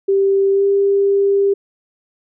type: tone with pitch glide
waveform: sine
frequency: 392 to 397.5 Hz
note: G4 to G4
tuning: 0 to +24 cents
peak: -11 dBFS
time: 0.08-1.54 s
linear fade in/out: 10 ms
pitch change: +24 cents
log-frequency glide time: 0.52-0.64 s
effects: none